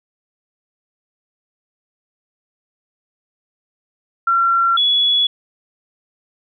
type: tone pair in turn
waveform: sine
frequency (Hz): 1365 / 3389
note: F6 / G#7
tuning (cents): -40 / +34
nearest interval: octave + major third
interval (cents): 1574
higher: second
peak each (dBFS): -12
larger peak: neither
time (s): 4.27-4.77 / 4.77-5.27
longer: neither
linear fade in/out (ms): 5
effects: none